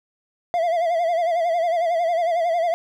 triangle tone with vibrato, 678 Hz, E5, 49 cents sharp, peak -16 dBFS, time 0.54-2.74 s, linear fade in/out 0 ms, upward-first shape sine, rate 11 Hz, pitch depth 81 cents each way, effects none

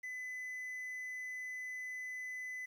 triangle tone, 2009 Hz, B6, 29 cents sharp, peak -39 dBFS, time 0.03-2.66 s, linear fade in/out 10 ms, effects 11-bit

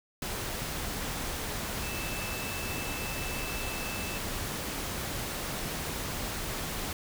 sine tone in noise, 2637 Hz, E7, in tune, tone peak -40 dBFS, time 1.83-4.18 s, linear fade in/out 2 ms, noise pink, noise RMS -35 dBFS, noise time 0.22-6.93 s, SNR -8 dB, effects none

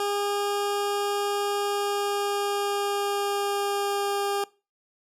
20% pulse tone with pitch glide, 406.4 to 402.4 Hz, G#4 to G4, -38 to +45 cents, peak -20 dBFS, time 0-4.44 s, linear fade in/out 2 ms, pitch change -17 cents, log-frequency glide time 1.61-4.23 s, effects noise-tail reverb RT60 0.3 s tail -21 dB re dry + resampled to 32000 Hz

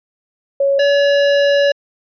sine / square tone pair in turn, 554.4 / 567.7 Hz, C#5 / C#5, 0 / +41 cents, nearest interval unison, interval 41 cents, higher second, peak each -11 dBFS, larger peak neither, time 0.6-0.79 / 0.79-1.72 s, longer second, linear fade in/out 5 ms, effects resampled to 11025 Hz

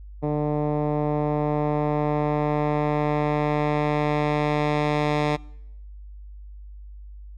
10% pulse tone with low-pass filter sweep, 149 Hz, D3, 25 cents sharp, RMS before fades -23 dBFS, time 0.22-5.37 s, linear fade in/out 20 ms, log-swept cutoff 610 to 3900 Hz, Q 0.72, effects noise-tail reverb RT60 0.8 s tail -24 dB re dry + added 50 Hz sine -38 dBFS peak until 7.37 s

